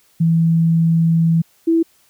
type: tone pair in turn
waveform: sine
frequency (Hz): 164.81 / 329.6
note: E3 / E4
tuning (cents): 0 / 0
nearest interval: octave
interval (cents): 1200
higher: second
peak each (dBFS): -11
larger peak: neither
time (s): 0.2-1.42 / 1.67-1.83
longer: first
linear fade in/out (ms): 10
effects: white hiss -56 dBFS RMS until 2.09 s